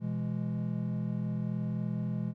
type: chord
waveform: triangle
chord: E major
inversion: second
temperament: equal with one note detuned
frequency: 123.47 / 166.92 / 207.7 Hz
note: B2 / E3 / G#3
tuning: 0 / +22 / 0 cents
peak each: -33 dBFS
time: 0-2.34 s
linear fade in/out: 50 ms
effects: none